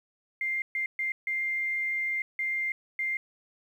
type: tone bursts at uneven times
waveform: sine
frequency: 2102 Hz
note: C7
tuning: 7 cents sharp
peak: -27 dBFS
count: 6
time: 0.41-0.62 / 0.75-0.86 / 0.99-1.12 / 1.27-2.22 / 2.39-2.72 / 2.99-3.17 s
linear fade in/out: 2 ms
effects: 10-bit